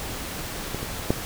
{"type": "clicks", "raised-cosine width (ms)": 2, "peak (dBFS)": [-15, -18, -6], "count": 3, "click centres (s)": [0.746, 0.83, 1.105], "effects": ["pink hiss -33 dBFS RMS until 1.25 s"]}